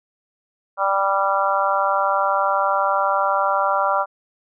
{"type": "harmonic tone", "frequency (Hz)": 196, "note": "G3", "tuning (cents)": 0, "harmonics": [3, 4, 5, 6, 7], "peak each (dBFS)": [-23, -23, -23, -23, -23], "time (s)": [0.77, 4.06], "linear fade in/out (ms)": 50, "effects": []}